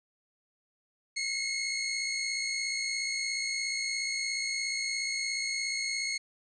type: tone pair together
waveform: 20% pulse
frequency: 2123 / 2180 Hz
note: C7 / C#7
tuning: +25 / -29 cents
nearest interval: unison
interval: 46 cents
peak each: -32 / -26 dBFS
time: 1.16-6.18 s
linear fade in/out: 10 ms
effects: resampled to 22050 Hz